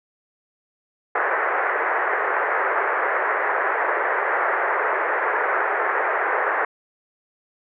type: band-pass noise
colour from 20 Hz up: white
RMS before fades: -22 dBFS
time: 1.15-6.65 s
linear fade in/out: 5 ms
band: 390 to 1900 Hz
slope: 48 dB/octave
effects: none